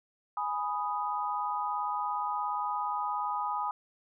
sine chord, G# minor, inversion none, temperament equal, 830.6 / 987.8 / 1244.5 Hz, G#5 / B5 / D#6, 0 / 0 / 0 cents, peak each -34 dBFS, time 0.37-3.71 s, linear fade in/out 2 ms, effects none

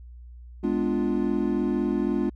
triangle chord, G# diminished seventh, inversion none, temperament equal with one note detuned, 207.7 / 250 / 293.7 / 349.2 Hz, G#3 / B3 / D4 / F4, 0 / +21 / 0 / 0 cents, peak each -26 dBFS, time 0.63-2.3 s, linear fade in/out 10 ms, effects added 60 Hz sine -41 dBFS peak until 2.35 s

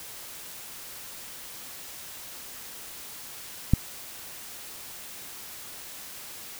click, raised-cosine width 5 ms, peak -5 dBFS, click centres 3.736 s, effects white hiss -42 dBFS RMS until 6.59 s

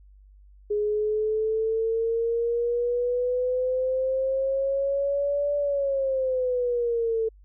sine exponential two-way sweep, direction up then down, 415.3 to 580 to 442.8 Hz, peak -22 dBFS, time 0.7-7.29 s, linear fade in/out 10 ms, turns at 5.56 s, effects added 49 Hz sine -49 dBFS peak until 7.44 s

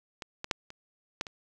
clicks, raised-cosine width 0.2 ms, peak -21 / -18 / -9 / -28 / -13 / -24 dBFS, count 6, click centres 0.222 / 0.444 / 0.512 / 0.704 / 1.211 / 1.268 s, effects none

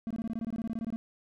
triangle tone bursts, 226.6 Hz, A#3, 49 cents flat, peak -29 dBFS, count 16, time 0.07-0.96 s, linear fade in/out 0 ms, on 35 ms, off 22 ms, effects none

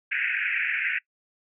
white band-pass noise, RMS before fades -27 dBFS, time 0.11-0.99 s, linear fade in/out 10 ms, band 1500 to 2600 Hz, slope 96 dB/octave, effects noise-tail reverb RT60 0.1 s tail -22 dB re dry

